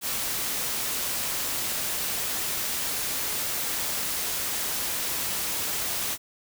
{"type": "noise", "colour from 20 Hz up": "white", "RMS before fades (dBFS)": -29, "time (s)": [0.01, 6.18], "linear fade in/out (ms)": 50, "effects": []}